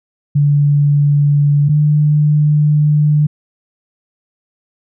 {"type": "tone pair in turn", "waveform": "sine", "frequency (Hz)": [144.7, 149.54], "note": ["D3", "D3"], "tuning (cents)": [-25, 32], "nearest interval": "minor second", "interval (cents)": 57, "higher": "second", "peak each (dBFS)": -8, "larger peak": "neither", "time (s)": [[0.35, 1.69], [1.69, 3.27]], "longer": "second", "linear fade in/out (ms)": 10, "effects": []}